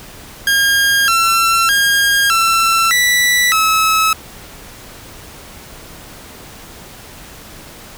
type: tone with pitch steps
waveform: sawtooth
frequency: 1620 / 1349 / 1621 / 1342 / 1965 / 1294 Hz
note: G#6 / E6 / G#6 / E6 / B6 / E6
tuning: -43 / +40 / -42 / +31 / -9 / -32 cents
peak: -7 dBFS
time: 0.47-4.13 s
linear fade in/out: 2 ms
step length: 610 ms
effects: pink hiss -36 dBFS RMS until 7.97 s